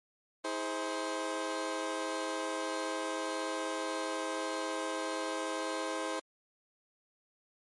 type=chord; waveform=20% pulse; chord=E augmented; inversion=none; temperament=equal with one note detuned; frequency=321.9 / 415.3 / 523.3 Hz; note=E4 / G#4 / B#4; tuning=-41 / 0 / 0 cents; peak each=-33 / -36 / -32 dBFS; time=0.44-6.2 s; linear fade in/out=10 ms; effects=MP3 48 kbps

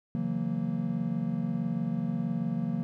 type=chord; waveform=triangle; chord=F# dominant seventh; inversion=second; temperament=just; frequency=138.75 / 166.5 / 185 / 231.2 Hz; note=C#3 / E3 / F#3 / A#3; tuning=+2 / +18 / 0 / -14 cents; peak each=-35 / -31 / -32 / -30 dBFS; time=0.15-2.83 s; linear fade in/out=0 ms; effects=none

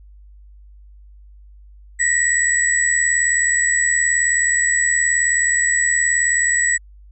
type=tone cluster; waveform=sine; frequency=1864 / 1943 / 7840 Hz; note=A#6 / B6 / B8; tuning=-1 / -29 / -14 cents; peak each=-20 / -19 / -18 dBFS; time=1.99-6.78 s; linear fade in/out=20 ms; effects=added 50 Hz sine -41 dBFS peak until 7.11 s

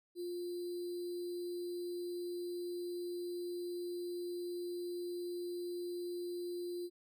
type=tone with sample-and-hold; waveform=sine; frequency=351.3 Hz; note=F4; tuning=10 cents sharp; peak=-38 dBFS; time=0.15-6.9 s; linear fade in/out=50 ms; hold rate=4410 Hz; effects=none

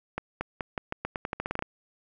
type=accelerating click train; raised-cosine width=0.5 ms; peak=-15 dBFS; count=15; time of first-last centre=0.18-1.624 s; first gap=230 ms; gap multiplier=0.86; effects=none

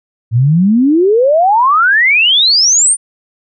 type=exponential sweep; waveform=sine; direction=up; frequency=109.7 to 9430 Hz; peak=-6 dBFS; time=0.31-2.97 s; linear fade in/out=50 ms; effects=none

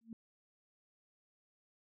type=tone with exponential growth; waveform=sine; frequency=227 Hz; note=A#3; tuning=46 cents flat; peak=-40 dBFS; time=0.01-0.13 s; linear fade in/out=2 ms; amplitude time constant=26 ms; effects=none

